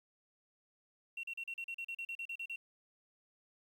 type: tone bursts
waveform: sine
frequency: 2730 Hz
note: F7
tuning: 40 cents flat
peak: -38 dBFS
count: 14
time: 1.17-2.56 s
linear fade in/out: 5 ms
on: 64 ms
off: 38 ms
effects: tanh soft clip ceiling -34 dBFS + 11-bit